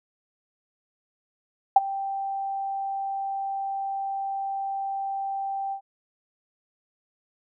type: tone with ADSR envelope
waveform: sine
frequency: 784 Hz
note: G5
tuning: in tune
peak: -8 dBFS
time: 1.76-5.81 s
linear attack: 5 ms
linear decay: 25 ms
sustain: -19 dB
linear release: 88 ms
effects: none